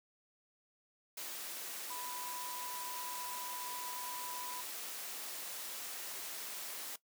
sine tone in noise, 987.8 Hz, B5, in tune, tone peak -45 dBFS, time 1.9-4.61 s, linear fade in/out 5 ms, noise white, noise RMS -44 dBFS, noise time 1.17-6.96 s, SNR -4 dB, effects noise-tail reverb RT60 0.1 s tail -18 dB re dry + high-pass 300 Hz 12 dB/octave

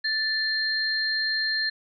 sine tone pair together, 1760 / 4186 Hz, A6 / C8, 0 / 0 cents, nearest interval octave + minor third, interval 1500 cents, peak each -26 dBFS, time 0.04-1.7 s, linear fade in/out 10 ms, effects none

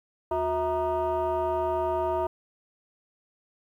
sine tone with frequency modulation, 650 Hz, E5, 24 cents flat, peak -23 dBFS, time 0.31-2.27 s, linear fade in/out 5 ms, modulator 286 Hz, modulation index 1.3, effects tanh soft clip ceiling -20 dBFS + 10-bit

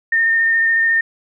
sine tone with vibrato, 1822 Hz, A#6, 40 cents flat, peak -12 dBFS, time 0.12-1.01 s, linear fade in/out 5 ms, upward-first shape sine, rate 14 Hz, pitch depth 14 cents each way, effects none

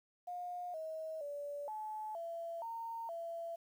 sine tone with pitch steps, 713 / 636 / 577 / 861 / 672 / 917 / 672 Hz, F5 / D#5 / D5 / A5 / E5 / A#5 / E5, +36 / +38 / -31 / -38 / +33 / -29 / +33 cents, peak -40 dBFS, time 0.27-3.56 s, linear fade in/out 10 ms, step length 470 ms, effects 11-bit

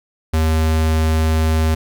square tone, 79.4 Hz, D#2, 36 cents sharp, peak -14 dBFS, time 0.33-1.75 s, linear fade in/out 10 ms, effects 9-bit

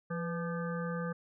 harmonic tone with a mistuned harmonic, 171.9 Hz, F3, 27 cents flat, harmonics 1 / 3 / 5 / 7 / 9 / 10, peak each -35 / -39 / -51 / -43 / -45 / -51 dBFS, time 0.1-1.13 s, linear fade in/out 10 ms, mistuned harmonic 3, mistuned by -56 cents, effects none

